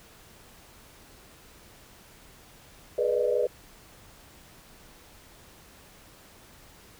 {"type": "tone cluster", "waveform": "sine", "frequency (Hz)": [420.4, 489.8, 589, 615], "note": ["G#4", "B4", "D5", "D#5"], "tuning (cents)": [21, -14, 5, -20], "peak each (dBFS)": [-29, -25, -31, -31], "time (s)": [2.98, 3.47], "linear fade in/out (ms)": 5, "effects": ["pink hiss -53 dBFS RMS until 6.99 s"]}